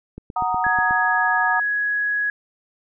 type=click train; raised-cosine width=3 ms; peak=-21 dBFS; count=7; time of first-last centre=0.18-0.909 s; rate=8.23 Hz
type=chord; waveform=sine; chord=D# minor; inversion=first; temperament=equal; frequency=740 / 932.3 / 1244.5 Hz; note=F#5 / A#5 / D#6; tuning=0 / 0 / 0 cents; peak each=-23 / -23 / -25 dBFS; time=0.36-1.6 s; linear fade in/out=5 ms
type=tone; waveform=sine; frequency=1671 Hz; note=G#6; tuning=10 cents sharp; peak=-19 dBFS; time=0.64-2.3 s; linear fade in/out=2 ms
effects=none